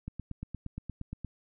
click train, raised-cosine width 5 ms, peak -25 dBFS, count 11, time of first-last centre 0.08-1.247 s, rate 8.57 Hz, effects none

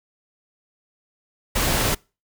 pink noise, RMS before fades -21 dBFS, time 1.55-1.95 s, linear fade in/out 10 ms, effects noise-tail reverb RT60 0.3 s tail -25 dB re dry

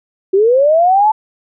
sine linear sweep, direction up, 370 to 884 Hz, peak -7 dBFS, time 0.33-1.12 s, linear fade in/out 10 ms, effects none

